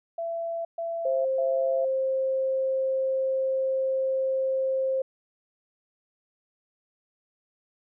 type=tone bursts; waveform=sine; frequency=670 Hz; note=E5; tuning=28 cents sharp; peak=-28 dBFS; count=3; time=0.18-1.85 s; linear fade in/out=5 ms; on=470 ms; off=130 ms
type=tone; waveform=sine; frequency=529 Hz; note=C5; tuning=19 cents sharp; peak=-23 dBFS; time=1.05-5.02 s; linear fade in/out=5 ms
effects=none